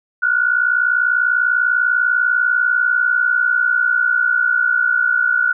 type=tone pair together; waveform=sine; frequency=1419.9 / 1480 Hz; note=F6 / F#6; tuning=+28 / 0 cents; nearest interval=minor second; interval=72 cents; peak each=-17 / -15 dBFS; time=0.22-5.53 s; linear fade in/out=10 ms; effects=none